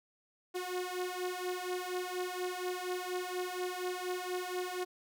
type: beating tone pair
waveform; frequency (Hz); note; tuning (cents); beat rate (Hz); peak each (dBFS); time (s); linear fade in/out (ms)
sawtooth; 360.7 / 364.9; F#4 / F#4; -44 / -24; 4.2; -35 / -34; 0.54-4.85; 20
effects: none